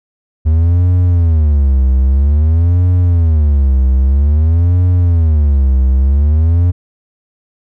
triangle tone with vibrato, 76.5 Hz, D#2, 29 cents flat, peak -5 dBFS, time 0.45-6.72 s, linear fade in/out 20 ms, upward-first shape sine, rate 0.51 Hz, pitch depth 280 cents each way, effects none

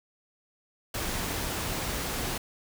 pink noise, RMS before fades -32 dBFS, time 0.94-2.38 s, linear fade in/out 5 ms, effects none

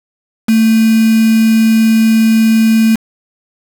sine tone with quantisation, 222.9 Hz, A3, 23 cents sharp, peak -6 dBFS, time 0.48-2.96 s, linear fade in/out 10 ms, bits 3, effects none

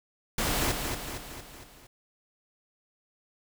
pink noise with echo, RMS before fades -28 dBFS, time 0.38-0.72 s, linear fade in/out 5 ms, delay 230 ms, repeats 5, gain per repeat -5 dB, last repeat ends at 1.87 s, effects none

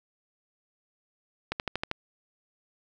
click train, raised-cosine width 0.3 ms, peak -13 dBFS, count 6, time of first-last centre 1.52-1.914 s, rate 12.7 Hz, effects none

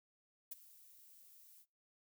violet noise with ADSR envelope, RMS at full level -43 dBFS, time 0.51-1.66 s, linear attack 10 ms, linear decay 20 ms, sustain -19 dB, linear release 61 ms, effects noise-tail reverb RT60 0.3 s tail -25 dB re dry

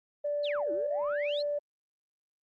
sine tone, 584 Hz, D5, 10 cents flat, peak -28 dBFS, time 0.24-1.59 s, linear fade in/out 10 ms
sine exponential two-way sweep, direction down then up, 4488 to 311.1 to 4488 Hz, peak -35 dBFS, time 0.43-1.43 s, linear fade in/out 20 ms, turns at 0.72 s
effects tanh soft clip ceiling -21 dBFS + Opus 32 kbps

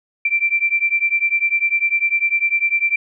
sine beating tone pair, 2345 / 2355 Hz, D7 / D7, -3 / +4 cents, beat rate 10 Hz, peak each -18 / -18 dBFS, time 0.25-2.96 s, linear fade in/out 5 ms, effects none

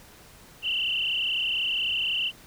sine tone with frequency modulation, 2893 Hz, F#7, 40 cents flat, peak -24 dBFS, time 0.62-2.32 s, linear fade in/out 50 ms, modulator 32 Hz, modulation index 5.9, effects pink hiss -51 dBFS RMS until 2.46 s

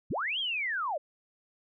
sine linear two-way sweep, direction up then down, 43.11 to 3322 to 529 Hz, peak -29 dBFS, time 0.1-0.98 s, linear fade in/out 10 ms, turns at 0.39 s, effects none

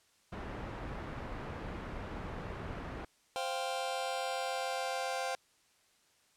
pink low-pass noise, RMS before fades -42 dBFS, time 0.32-3.05 s, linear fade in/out 5 ms, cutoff 1700 Hz, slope 12 dB/octave
sawtooth chord, C suspended fourth, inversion none, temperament just, 523.3 / 697.7 / 784.9 Hz, C5 / F5 / G5, 0 / -2 / +2 cents, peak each -34 / -35 / -34 dBFS, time 3.36-5.35 s, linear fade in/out 0 ms
effects white hiss -69 dBFS RMS until 6.36 s + low-pass 9000 Hz 12 dB/octave

